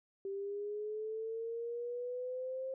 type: linear sweep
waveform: sine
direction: up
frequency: 389.5 to 530 Hz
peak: -37 dBFS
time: 0.25-2.74 s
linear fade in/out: 2 ms
effects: none